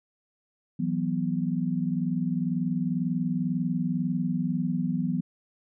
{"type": "chord", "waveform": "sine", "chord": "E suspended second", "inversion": "none", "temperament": "equal", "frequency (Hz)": [164.81, 185, 246.9], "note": ["E3", "F#3", "B3"], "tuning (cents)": [0, 0, 0], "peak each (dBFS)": -29, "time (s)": [0.79, 5.21], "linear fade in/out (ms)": 10, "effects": []}